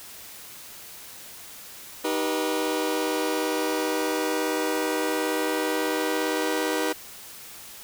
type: chord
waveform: sawtooth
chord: Eb augmented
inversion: none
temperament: just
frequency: 311.1 / 388.9 / 486.1 Hz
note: Eb4 / G4 / B4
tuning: 0 / -14 / -28 cents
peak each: -24 / -26 / -24 dBFS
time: 2.04-6.93 s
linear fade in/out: 10 ms
effects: white hiss -43 dBFS RMS until 7.83 s